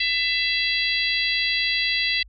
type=harmonic tone; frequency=668 Hz; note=E5; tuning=23 cents sharp; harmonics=3 / 4 / 5 / 6 / 7; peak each=-25 / -26 / -27 / -28 / -28 dBFS; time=0-2.23 s; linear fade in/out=5 ms; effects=added 50 Hz sine -45 dBFS peak until 2.28 s